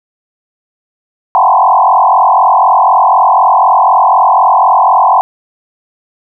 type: tone with frequency modulation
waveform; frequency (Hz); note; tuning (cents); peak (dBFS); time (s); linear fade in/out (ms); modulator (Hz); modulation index
sine; 880; A5; 0; -4; 1.35-5.21; 0; 44; 3.9
effects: none